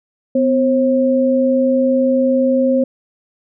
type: tone pair together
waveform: sine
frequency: 252.8 / 535.2 Hz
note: B3 / C5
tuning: +41 / +39 cents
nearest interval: octave + minor second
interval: 1298 cents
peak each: -14 dBFS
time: 0.35-2.84 s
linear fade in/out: 5 ms
effects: none